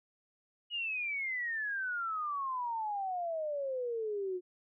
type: exponential sweep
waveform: sine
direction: down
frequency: 2913 to 355.4 Hz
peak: -33 dBFS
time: 0.7-4.41 s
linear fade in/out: 50 ms
effects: none